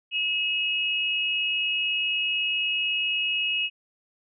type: tone pair together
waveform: sine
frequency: 2582 / 2886 Hz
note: E7 / F#7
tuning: -37 / -44 cents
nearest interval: major second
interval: 193 cents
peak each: -26 dBFS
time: 0.11-3.7 s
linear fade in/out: 50 ms
effects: none